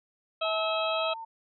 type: harmonic tone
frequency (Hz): 647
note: E5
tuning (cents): -32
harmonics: 1 / 2 / 4 / 5 / 6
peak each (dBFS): -29 / -32 / -35 / -36 / -37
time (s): 0.41-1.14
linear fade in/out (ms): 10
type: tone with pitch glide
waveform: sine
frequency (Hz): 863 to 902.8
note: A5 to A5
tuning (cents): -34 to +44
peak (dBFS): -37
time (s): 0.44-1.25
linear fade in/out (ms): 10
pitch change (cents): +78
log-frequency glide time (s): 0.9-1.05
effects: none